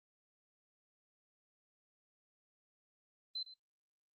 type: tone with echo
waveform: sine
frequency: 4067 Hz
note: C8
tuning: 50 cents flat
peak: -38 dBFS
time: 3.35-3.43 s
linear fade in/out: 5 ms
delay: 110 ms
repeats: 1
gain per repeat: -14 dB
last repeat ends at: 3.54 s
effects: noise-tail reverb RT60 0.1 s tail -19 dB re dry + Opus 32 kbps